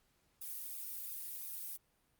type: noise with flanger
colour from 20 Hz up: violet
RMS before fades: -44 dBFS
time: 0.41-1.77 s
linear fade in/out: 10 ms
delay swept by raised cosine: 0.78 to 2.18 ms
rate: 2.9 Hz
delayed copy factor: +0.7
effects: pink hiss -75 dBFS RMS until 2.19 s + Opus 48 kbps